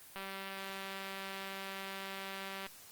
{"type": "click train", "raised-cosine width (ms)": 0.3, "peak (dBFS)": -27, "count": 487, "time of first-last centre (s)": [0.16, 2.665], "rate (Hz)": 194, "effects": ["white hiss -55 dBFS RMS until 2.91 s", "Opus 24 kbps"]}